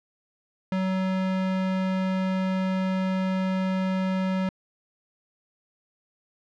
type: tone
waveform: square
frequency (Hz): 188.1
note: F#3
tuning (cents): +29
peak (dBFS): -24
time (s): 0.72-4.49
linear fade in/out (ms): 2
effects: low-pass 3000 Hz 12 dB/octave